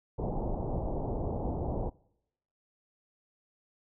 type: low-pass noise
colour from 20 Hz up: pink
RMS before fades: -33 dBFS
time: 0.18-1.9 s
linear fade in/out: 10 ms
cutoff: 870 Hz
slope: 48 dB/octave
effects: noise-tail reverb RT60 0.8 s tail -24 dB re dry